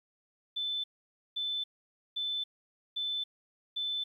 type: tone bursts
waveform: sine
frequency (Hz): 3520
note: A7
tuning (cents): 0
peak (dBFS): -31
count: 5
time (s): 0.56-4.04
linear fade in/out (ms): 10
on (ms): 280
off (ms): 520
effects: 11-bit